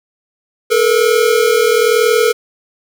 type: tone pair together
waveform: square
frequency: 435.7 / 476.7 Hz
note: A4 / A#4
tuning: -17 / +39 cents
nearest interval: major second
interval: 156 cents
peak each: -13 dBFS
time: 0.7-2.33 s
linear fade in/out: 20 ms
effects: 7-bit